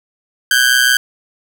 sawtooth ring-modulated tone, 1568 Hz, G6, in tune, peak -3 dBFS, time 0.51-0.97 s, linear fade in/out 0 ms, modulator 63.1 Hz, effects none

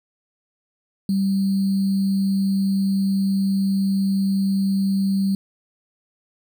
sine tone with sample-and-hold, 194.7 Hz, G3, 12 cents flat, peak -17 dBFS, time 1.09-5.35 s, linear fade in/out 2 ms, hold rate 4410 Hz, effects none

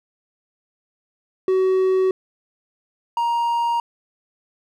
triangle tone pair in turn, 376.3 / 939 Hz, F#4 / A#5, +29 / +12 cents, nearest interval octave + major third, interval 1583 cents, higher second, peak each -13 / -16 dBFS, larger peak first, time 1.48-2.11 / 3.17-3.8 s, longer neither, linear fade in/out 2 ms, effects none

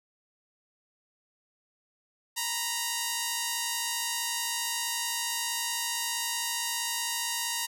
5% pulse tone pair together, 932.3 / 987.7 Hz, A#5 / B5, 0 / 0 cents, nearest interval minor second, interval 100 cents, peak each -18 / -24 dBFS, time 2.36-7.67 s, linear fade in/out 20 ms, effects none

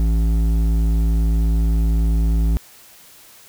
sine tone with hard clipping, 55 Hz, A1, in tune, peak -16 dBFS, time 0-2.57 s, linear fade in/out 0 ms, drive 10 dB, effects white hiss -46 dBFS RMS until 3.48 s

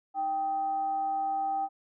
sine tone with frequency modulation, 784 Hz, G5, in tune, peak -27 dBFS, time 0.14-1.69 s, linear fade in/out 50 ms, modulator 472 Hz, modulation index 0.23, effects none

